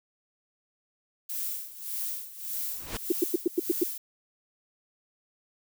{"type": "noise with tremolo", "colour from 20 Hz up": "violet", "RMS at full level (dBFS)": -32, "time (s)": [1.29, 3.98], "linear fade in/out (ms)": 5, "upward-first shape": "sine", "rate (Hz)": 1.7, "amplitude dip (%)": 80}
{"type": "noise with exponential growth", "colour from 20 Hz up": "pink", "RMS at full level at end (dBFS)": -31, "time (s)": [2.64, 2.97], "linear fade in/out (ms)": 2, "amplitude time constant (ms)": 70}
{"type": "tone bursts", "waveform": "sine", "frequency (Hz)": 349.2, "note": "F4", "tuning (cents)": 0, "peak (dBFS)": -19, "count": 7, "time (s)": [3.1, 3.835], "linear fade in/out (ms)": 5, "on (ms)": 21, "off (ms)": 98}
{"effects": []}